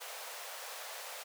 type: high-pass noise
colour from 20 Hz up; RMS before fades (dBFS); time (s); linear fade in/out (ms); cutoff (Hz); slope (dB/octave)
pink; -45; 0-1.24; 20; 500; 48
effects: none